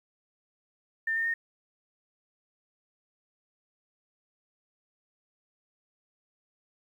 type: tone with pitch steps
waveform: sine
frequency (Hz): 1800 / 1819.9 / 1839.9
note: A6 / A#6 / A#6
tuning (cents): +39 / -42 / -23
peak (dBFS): -26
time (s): 1.07-1.34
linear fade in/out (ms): 5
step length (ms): 90
effects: 10-bit